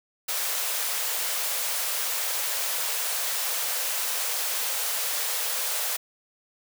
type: high-pass noise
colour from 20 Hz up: white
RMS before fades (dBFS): -28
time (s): 0.28-5.97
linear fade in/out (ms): 10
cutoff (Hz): 440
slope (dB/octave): 96
effects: none